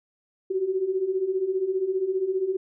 sine beating tone pair, 366.6 / 381.6 Hz, F#4 / G4, -16 / -47 cents, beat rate 15 Hz, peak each -29 / -24 dBFS, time 0.5-2.57 s, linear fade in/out 10 ms, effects none

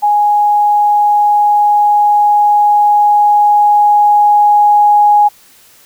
sine tone with level ramp, 830 Hz, G#5, 1 cent flat, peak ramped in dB -7 to -4 dBFS, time 0.02-5.29 s, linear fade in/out 20 ms, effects white hiss -44 dBFS RMS until 5.85 s

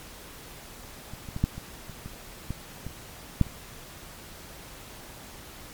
clicks, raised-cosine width 5 ms, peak -28 / -25 / -20 / -9 / -24 / -28 / -24 / -18 / -23 / -7 / -30 dBFS, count 11, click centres 1.136 / 1.288 / 1.364 / 1.44 / 1.58 / 1.897 / 2.06 / 2.506 / 2.866 / 3.413 / 3.467 s, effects pink hiss -45 dBFS RMS until 5.73 s + MP3 96 kbps

